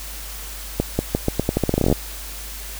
accelerating click train, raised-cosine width 2 ms, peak -4 dBFS, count 18, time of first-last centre 0.8-1.926 s, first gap 190 ms, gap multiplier 0.84, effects added 50 Hz sine -34 dBFS peak until 2.79 s + white hiss -35 dBFS RMS until 2.79 s

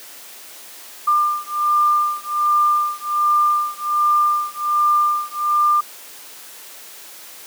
sine beating tone pair, 1196 / 1197.3 Hz, D6 / D6, +31 / +33 cents, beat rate 1.3 Hz, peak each -18 dBFS, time 1.07-5.81 s, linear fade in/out 10 ms, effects white hiss -39 dBFS RMS until 7.46 s + high-pass 300 Hz 12 dB/octave

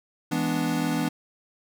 square chord, E dominant seventh, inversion none, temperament equal, 164.81 / 207.7 / 246.9 / 293.7 Hz, E3 / G#3 / B3 / D4, 0 / 0 / 0 / 0 cents, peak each -30 / -34 / -29 / -29 dBFS, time 0.31-1.09 s, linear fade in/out 10 ms, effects none

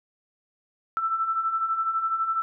sine beating tone pair, 1318.5 / 1330.5 Hz, E6 / E6, 0 / +16 cents, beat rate 12 Hz, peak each -31 / -24 dBFS, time 0.97-2.42 s, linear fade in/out 0 ms, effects none

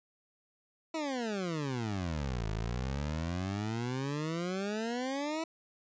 20% pulse exponential two-way sweep, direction down then up, 329.6 to 51.9 to 329.6 Hz, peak -28 dBFS, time 0.94-5.44 s, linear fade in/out 5 ms, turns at 2.49 s, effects resampled to 16000 Hz

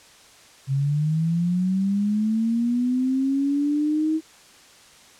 sine linear sweep, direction up, 132.9 to 319.1 Hz, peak -19 dBFS, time 0.67-4.21 s, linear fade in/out 50 ms, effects white hiss -50 dBFS RMS until 5.19 s + low-pass 8000 Hz 12 dB/octave

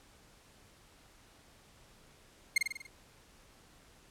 40% pulse tone with echo, 2131 Hz, C7, 31 cents sharp, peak -22 dBFS, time 2.56-2.58 s, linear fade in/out 5 ms, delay 48 ms, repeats 6, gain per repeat -4 dB, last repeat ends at 2.868 s, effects pink hiss -61 dBFS RMS until 4.1 s + low-pass 11000 Hz 12 dB/octave

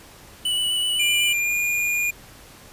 square tone with vibrato, 2960 Hz, F#7, in tune, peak -21 dBFS, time 0.45-1.33 s, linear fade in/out 5 ms, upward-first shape square, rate 7.9 Hz, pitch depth 12 cents each way
square tone with pitch glide, 2391 to 2426 Hz, D7 to D#7, +30 to -44 cents, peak -21 dBFS, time 0.99-2.11 s, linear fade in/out 10 ms, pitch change +26 cents, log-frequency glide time 1.37-1.54 s
effects pink hiss -46 dBFS RMS until 2.72 s + resampled to 32000 Hz

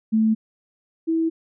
sine tone pair in turn, 220 / 325.9 Hz, A3 / E4, 0 / -20 cents, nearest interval perfect fifth, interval 680 cents, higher second, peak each -15 / -18 dBFS, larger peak first, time 0.12-0.35 / 1.07-1.3 s, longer neither, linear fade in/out 20 ms, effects none

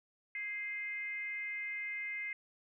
sine tone with frequency modulation, 2093 Hz, C7, in tune, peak -37 dBFS, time 0.35-2.33 s, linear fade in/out 2 ms, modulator 438 Hz, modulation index 0.44, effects none

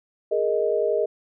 sine chord, Ab suspended second, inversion none, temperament equal with one note detuned, 415.3 / 466.2 / 624.4 Hz, Ab4 / Bb4 / Eb5, 0 / 0 / +6 cents, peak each -24 dBFS, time 0.31-1.06 s, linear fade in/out 10 ms, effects none

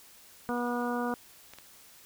harmonic tone, 242.2 Hz, B3, 34 cents flat, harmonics 1 / 2 / 3 / 4 / 5 / 6, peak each -32 / -35 / -37 / -38 / -39 / -40 dBFS, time 0.49-1.14 s, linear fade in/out 0 ms
clicks, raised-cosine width 0.2 ms, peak -29 dBFS, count 2, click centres 1.536 / 1.586 s
effects white hiss -55 dBFS RMS until 2.05 s

